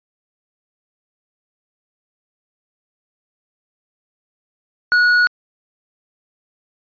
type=tone with hard clipping; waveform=sine; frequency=1459 Hz; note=F#6; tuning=25 cents flat; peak=-12 dBFS; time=4.92-5.27 s; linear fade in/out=0 ms; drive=6 dB; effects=resampled to 11025 Hz